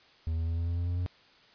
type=tone with pitch steps; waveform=triangle; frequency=80.9 / 82.03 / 83.17 / 84.34 / 85.51 / 86.71 / 87.92 / 89.14 Hz; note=E2 / E2 / E2 / E2 / F2 / F2 / F2 / F2; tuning=-32 / -8 / +16 / +40 / -36 / -12 / +12 / +36 cents; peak=-26 dBFS; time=0.27-1.062 s; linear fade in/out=0 ms; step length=99 ms; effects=white hiss -59 dBFS RMS until 1.54 s + resampled to 11025 Hz